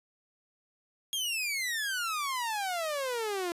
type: exponential sweep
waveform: sawtooth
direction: down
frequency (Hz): 3300 to 337.1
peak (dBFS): -27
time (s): 1.13-3.52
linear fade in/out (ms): 0
effects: resampled to 32000 Hz